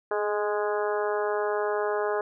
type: harmonic tone with a mistuned harmonic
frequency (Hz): 207.7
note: G#3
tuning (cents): 0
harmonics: 2 / 3 / 4 / 5 / 6 / 7 / 8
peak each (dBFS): -27 / -31 / -33 / -35 / -37 / -38 / -39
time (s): 0.11-2.21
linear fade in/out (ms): 2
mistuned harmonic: 2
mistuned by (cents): +17
effects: none